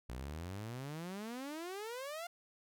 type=exponential sweep; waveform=sawtooth; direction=up; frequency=57.9 to 710 Hz; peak=-38 dBFS; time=0.09-2.27 s; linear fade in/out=5 ms; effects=none